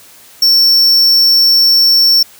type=tone; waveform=square; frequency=5440 Hz; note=F8; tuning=46 cents flat; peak=-6 dBFS; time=0.42-2.23 s; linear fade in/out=5 ms; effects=white hiss -40 dBFS RMS until 2.39 s + high-pass 60 Hz 12 dB/octave